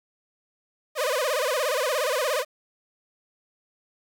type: tone with vibrato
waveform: sawtooth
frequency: 554.4 Hz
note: C#5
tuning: in tune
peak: -19 dBFS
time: 0.95-2.45 s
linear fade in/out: 50 ms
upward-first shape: sine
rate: 17 Hz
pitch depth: 220 cents each way
effects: 9-bit